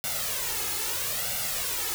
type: noise with flanger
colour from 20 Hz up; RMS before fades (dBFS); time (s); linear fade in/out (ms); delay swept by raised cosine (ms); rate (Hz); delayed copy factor
white; -30; 0.04-1.94; 0; 1.4 to 2.37; 0.77; +0.75
effects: none